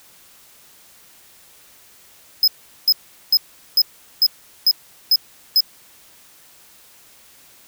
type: tone bursts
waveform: square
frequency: 5090 Hz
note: D#8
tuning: 39 cents sharp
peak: -11 dBFS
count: 8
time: 2.43-5.606 s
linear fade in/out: 2 ms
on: 47 ms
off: 400 ms
effects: white hiss -49 dBFS RMS until 7.67 s